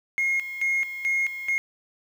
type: tone with tremolo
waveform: sine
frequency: 2149 Hz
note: C7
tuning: 46 cents sharp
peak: -19 dBFS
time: 0.18-1.58 s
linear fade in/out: 0 ms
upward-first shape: square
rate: 2.3 Hz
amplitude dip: 75%
effects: tanh soft clip ceiling -19 dBFS + 8-bit